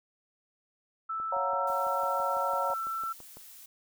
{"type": "tone with pitch glide", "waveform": "sine", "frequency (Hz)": [1318.5, 1336.9], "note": ["E6", "E6"], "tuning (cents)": [0, 24], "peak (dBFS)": -31, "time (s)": [1.09, 3.13], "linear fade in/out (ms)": 10, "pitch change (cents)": 24, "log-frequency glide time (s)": [1.29, 1.67]}
{"type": "click train", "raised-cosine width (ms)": 1, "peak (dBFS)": -35, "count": 14, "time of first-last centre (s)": [1.2, 3.37], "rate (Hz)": 5.99}
{"type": "chord", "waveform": "sine", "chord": "Gb major seventh", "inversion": "second", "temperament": "equal with one note detuned", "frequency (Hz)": [554.4, 695.6, 740, 932.3], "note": ["Db5", "F5", "Gb5", "Bb5"], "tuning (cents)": [0, -7, 0, 0], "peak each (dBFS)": [-33, -37, -36, -32], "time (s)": [1.32, 2.74], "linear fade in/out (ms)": 5}
{"type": "noise", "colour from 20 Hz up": "blue", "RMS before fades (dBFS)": -50, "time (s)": [1.67, 3.66], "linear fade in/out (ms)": 5}
{"effects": []}